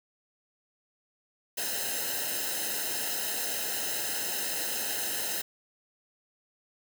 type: noise with comb filter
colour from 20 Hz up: white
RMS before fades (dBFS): -32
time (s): 1.57-5.42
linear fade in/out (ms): 10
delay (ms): 0.87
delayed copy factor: -0.95
effects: none